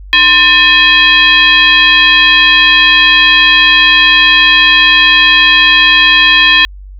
sine tone with frequency modulation, 2526 Hz, D#7, 26 cents sharp, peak -3 dBFS, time 0.13-6.65 s, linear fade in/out 0 ms, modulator 741 Hz, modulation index 1.5, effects added 48 Hz sine -27 dBFS peak until 6.99 s

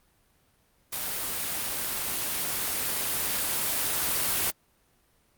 white noise with level ramp, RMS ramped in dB -32 to -26 dBFS, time 0.92-4.51 s, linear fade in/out 10 ms, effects pink hiss -66 dBFS RMS until 5.37 s + Opus 32 kbps

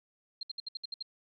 sine tone bursts, 4186 Hz, C8, in tune, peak -35 dBFS, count 8, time 0.41-1.026 s, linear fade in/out 5 ms, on 21 ms, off 64 ms, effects none

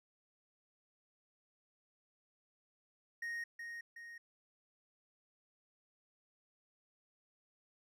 triangle tone with echo, 1864.7 Hz, A#6, in tune, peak -37 dBFS, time 3.22-3.44 s, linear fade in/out 5 ms, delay 370 ms, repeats 2, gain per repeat -5 dB, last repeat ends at 4.18 s, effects none

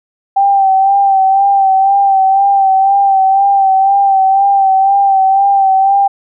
sine tone with vibrato, 781 Hz, G5, 7 cents flat, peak -6 dBFS, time 0.36-6.08 s, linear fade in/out 10 ms, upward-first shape sine, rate 2 Hz, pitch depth 36 cents each way, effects none

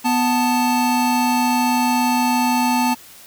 square tone pair together, 247.3 / 881.3 Hz, B3 / A5, +3 / +3 cents, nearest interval octave + minor seventh, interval 2200 cents, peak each -19 dBFS, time 0.04-2.95 s, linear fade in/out 20 ms, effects white hiss -43 dBFS RMS until 3.26 s

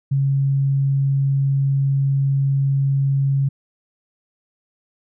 sine tone, 137.5 Hz, C#3, 14 cents flat, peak -15 dBFS, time 0.11-3.49 s, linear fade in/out 10 ms, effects none

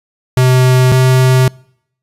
square tone pair in turn, 128 / 129.19 Hz, C3 / C3, -38 / -22 cents, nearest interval unison, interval 16 cents, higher second, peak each -7 dBFS, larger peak neither, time 0.37-0.92 / 0.92-1.48 s, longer second, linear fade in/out 2 ms, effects noise-tail reverb RT60 0.7 s tail -26 dB re dry + resampled to 32000 Hz

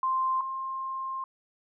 sine tone pair in turn, 1046.5 / 1059.3 Hz, C6 / C6, 0 / +21 cents, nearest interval unison, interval 21 cents, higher second, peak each -24 / -31 dBFS, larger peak first, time 0.03-0.41 / 0.41-1.24 s, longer second, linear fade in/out 2 ms, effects none

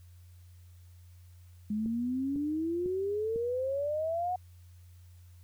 sine exponential sweep, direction up, 207.2 to 740 Hz, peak -29 dBFS, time 1.7-4.36 s, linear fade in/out 5 ms
click train, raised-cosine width 3 ms, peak -29 dBFS, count 4, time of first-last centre 1.86-3.36 s, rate 2 Hz
effects added 88 Hz sine -51 dBFS peak until 5.43 s + white hiss -68 dBFS RMS until 5.43 s

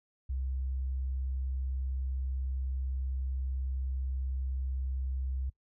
sine tone, 65.41 Hz, C2, in tune, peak -31 dBFS, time 0.29-5.5 s, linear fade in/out 10 ms, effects noise-tail reverb RT60 0.1 s tail -21 dB re dry

